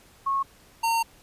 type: tone pair in turn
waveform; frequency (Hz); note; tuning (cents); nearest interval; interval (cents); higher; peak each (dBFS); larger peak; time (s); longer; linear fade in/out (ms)
sine / square; 1094 / 915.2; C#6 / A#5; -23 / -32; minor third; 309; first; -22; neither; 0.26-0.43 / 0.83-1.03; second; 10
effects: pink hiss -55 dBFS RMS until 1.22 s + resampled to 32000 Hz